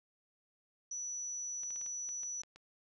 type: tone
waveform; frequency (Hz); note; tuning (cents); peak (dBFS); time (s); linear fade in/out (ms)
sine; 5920; F#8; 0; -38; 0.91-2.42; 5
type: clicks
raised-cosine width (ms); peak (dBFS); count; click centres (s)
0.2; -38; 9; 1.634 / 1.706 / 1.76 / 1.814 / 1.863 / 2.09 / 2.233 / 2.435 / 2.56
effects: none